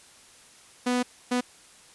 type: tone bursts at uneven times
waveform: sawtooth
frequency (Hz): 247.6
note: B3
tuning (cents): +5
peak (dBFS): -19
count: 2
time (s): 0.86-1.03 / 1.31-1.41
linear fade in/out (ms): 10
effects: white hiss -53 dBFS RMS until 1.94 s + resampled to 24000 Hz